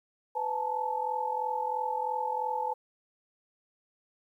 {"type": "tone cluster", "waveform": "sine", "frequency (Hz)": [502, 858, 901], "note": ["B4", "A5", "A5"], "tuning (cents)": [28, -44, 41], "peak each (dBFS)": [-36, -31, -34], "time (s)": [0.35, 2.74], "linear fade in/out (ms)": 10, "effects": ["11-bit"]}